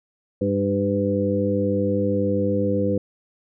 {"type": "harmonic tone with a mistuned harmonic", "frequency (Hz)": 100.2, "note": "G2", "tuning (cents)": 38, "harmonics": [1, 2, 3, 4, 5], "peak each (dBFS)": [-27, -24, -26, -29, -23], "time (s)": [0.41, 2.98], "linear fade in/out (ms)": 5, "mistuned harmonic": 4, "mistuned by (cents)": -34, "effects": []}